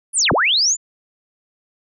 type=linear two-way sweep; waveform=sine; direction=down then up; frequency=10380 to 79 to 7290 Hz; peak=-13 dBFS; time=0.13-0.77 s; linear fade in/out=50 ms; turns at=0.32 s; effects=none

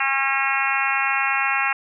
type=harmonic tone; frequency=271.5 Hz; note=C#4; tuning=36 cents flat; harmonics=3 / 4 / 5 / 6 / 7 / 8 / 9 / 10; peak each=-27 / -27 / -27 / -27 / -27 / -27 / -27 / -27 dBFS; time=0-1.73 s; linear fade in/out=5 ms; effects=none

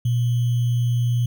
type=tone with sample-and-hold; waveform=sine; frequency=120.3 Hz; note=B2; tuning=45 cents flat; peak=-17 dBFS; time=0.05-1.26 s; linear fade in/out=5 ms; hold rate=3150 Hz; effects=none

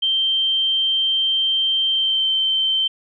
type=tone with pitch glide; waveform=sine; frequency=3140 to 3109 Hz; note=G7 to G7; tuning=+2 to -15 cents; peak=-16 dBFS; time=0.02-2.88 s; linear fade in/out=10 ms; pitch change=-17 cents; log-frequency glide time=1.9-2.28 s; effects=none

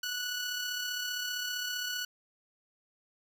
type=tone with amplitude modulation; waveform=15% pulse; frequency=1475 Hz; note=F#6; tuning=6 cents flat; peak=-25 dBFS; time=0.03-2.05 s; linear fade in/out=5 ms; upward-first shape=sine; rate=35.3 Hz; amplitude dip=35%; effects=none

